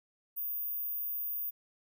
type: tone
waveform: sine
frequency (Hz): 14917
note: A#9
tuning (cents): 0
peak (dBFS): -33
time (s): 0.36-1.51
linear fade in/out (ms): 20
effects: none